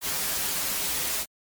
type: noise with comb filter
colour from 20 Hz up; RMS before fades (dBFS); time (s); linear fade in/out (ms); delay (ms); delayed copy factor
white; -28; 0.01-1.26; 50; 8.7; -0.65
effects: MP3 96 kbps